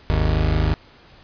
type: tone pair together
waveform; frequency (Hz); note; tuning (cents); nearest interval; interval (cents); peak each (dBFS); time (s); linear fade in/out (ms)
30% pulse; 52.06 / 78; G#1 / D#2; +5 / +5; perfect fifth; 700; -17; 0.1-0.74; 0
effects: pink hiss -49 dBFS RMS until 1.23 s + resampled to 11025 Hz